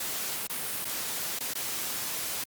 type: noise with dropouts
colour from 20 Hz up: white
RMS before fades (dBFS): -33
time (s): 0-2.44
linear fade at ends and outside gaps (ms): 5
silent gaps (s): 0.471-0.496 / 0.847-0.851 / 1.39-1.405 / 1.537-1.552
effects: high-pass 100 Hz 12 dB/octave + Opus 48 kbps